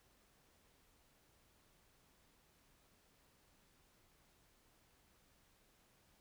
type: silence
effects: pink hiss -72 dBFS RMS until 6.2 s